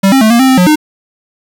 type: tone with pitch steps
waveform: square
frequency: 194.6 / 267.9 / 218.1 / 235.2 / 263.3 / 260.9 / 180.4 / 305.1 Hz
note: G3 / C4 / A3 / A#3 / C4 / C4 / F#3 / D#4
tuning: -12 / +41 / -15 / +16 / +11 / -5 / -44 / -34 cents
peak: -5 dBFS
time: 0.03-0.758 s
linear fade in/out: 10 ms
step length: 91 ms
effects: 7-bit